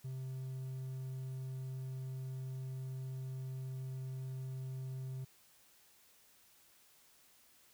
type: tone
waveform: triangle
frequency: 130.81 Hz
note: C3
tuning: in tune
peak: -38 dBFS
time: 0.04-5.25 s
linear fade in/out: 10 ms
effects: white hiss -66 dBFS RMS until 7.73 s